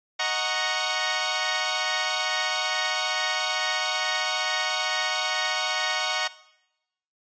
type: chord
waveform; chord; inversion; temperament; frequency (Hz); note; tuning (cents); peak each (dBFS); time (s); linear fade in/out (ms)
10% pulse; D# minor seventh; none; equal with one note detuned; 622.3 / 740 / 932.3 / 1102.3; D#5 / F#5 / A#5 / C#6; 0 / 0 / 0 / -10; -23 / -20 / -22 / -22; 0.19-6.28; 10
effects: noise-tail reverb RT60 0.9 s tail -19 dB re dry + resampled to 16000 Hz